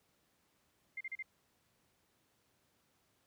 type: tone bursts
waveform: sine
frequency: 2100 Hz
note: C7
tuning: 6 cents sharp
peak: -39 dBFS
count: 4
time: 0.97-1.226 s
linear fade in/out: 5 ms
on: 37 ms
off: 36 ms
effects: pink hiss -75 dBFS RMS until 3.26 s + high-pass 80 Hz 12 dB/octave